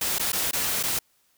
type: noise with dropouts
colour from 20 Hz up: white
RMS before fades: -26 dBFS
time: 0.01-0.99 s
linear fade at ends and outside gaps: 5 ms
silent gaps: 0.185-0.195 / 0.32-0.329 / 0.512-0.531 / 0.829-0.835 s
effects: white hiss -66 dBFS RMS until 1.37 s